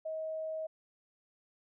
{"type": "tone", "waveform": "sine", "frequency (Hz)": 634, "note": "D#5", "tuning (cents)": 32, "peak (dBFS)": -35, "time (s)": [0.05, 0.67], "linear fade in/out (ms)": 10, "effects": []}